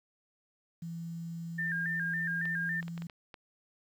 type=tone with pitch glide; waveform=sine; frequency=167.3 to 168.66 Hz; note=E3 to E3; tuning=+26 to +40 cents; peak=-37 dBFS; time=0.82-3.07 s; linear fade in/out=5 ms; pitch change=+14 cents; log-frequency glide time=1.71-2.78 s
type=tone with vibrato; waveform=sine; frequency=1702 Hz; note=G#6; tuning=42 cents sharp; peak=-31 dBFS; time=1.58-2.81 s; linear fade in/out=10 ms; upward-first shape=square; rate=3.6 Hz; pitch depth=90 cents each way
type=clicks; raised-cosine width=0.3 ms; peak=-30 dBFS; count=7; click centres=2.455 / 2.828 / 2.881 / 2.978 / 3.021 / 3.098 / 3.342 s
effects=10-bit